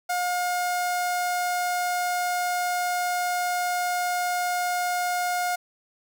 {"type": "tone with notch filter", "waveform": "sawtooth", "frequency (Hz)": 715, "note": "F5", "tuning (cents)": 41, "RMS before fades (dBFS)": -26, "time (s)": [0.09, 5.56], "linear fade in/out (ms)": 10, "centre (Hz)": 3100, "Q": 1.9, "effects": []}